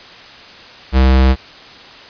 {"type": "tone", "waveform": "square", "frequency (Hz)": 65.41, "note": "C2", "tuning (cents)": 0, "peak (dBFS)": -8, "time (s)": [0.92, 1.36], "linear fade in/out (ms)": 50, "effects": ["white hiss -37 dBFS RMS until 2.09 s", "resampled to 11025 Hz"]}